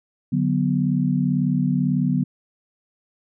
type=chord; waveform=sine; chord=B minor; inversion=first; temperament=equal; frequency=146.83 / 185 / 246.9 Hz; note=D3 / F#3 / B3; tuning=0 / 0 / 0 cents; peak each=-22 dBFS; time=0.32-2.24 s; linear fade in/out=10 ms; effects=none